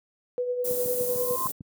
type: tone with tremolo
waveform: sine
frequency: 493.9 Hz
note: B4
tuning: in tune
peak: -23 dBFS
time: 0.38-1.36 s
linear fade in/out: 0 ms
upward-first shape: triangle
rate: 9.9 Hz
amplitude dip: 55%
type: band-stop noise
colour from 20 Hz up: white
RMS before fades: -31 dBFS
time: 0.64-1.52 s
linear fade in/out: 10 ms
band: 450 to 11000 Hz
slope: 12 dB/octave
type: click train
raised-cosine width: 5 ms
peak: -23 dBFS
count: 7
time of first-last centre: 0.71-1.608 s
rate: 6.68 Hz
type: tone with exponential growth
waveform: sine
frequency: 1044 Hz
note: C6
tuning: 4 cents flat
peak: -24 dBFS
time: 0.96-1.47 s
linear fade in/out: 1 ms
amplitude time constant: 110 ms
effects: high-pass 150 Hz 12 dB/octave